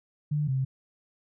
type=tone pair in turn; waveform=sine; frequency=148.8 / 132.57 Hz; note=D3 / C3; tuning=+23 / +23 cents; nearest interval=major second; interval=200 cents; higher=first; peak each=-24 dBFS; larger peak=neither; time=0.31-0.48 / 0.48-0.65 s; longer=neither; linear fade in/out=10 ms; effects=none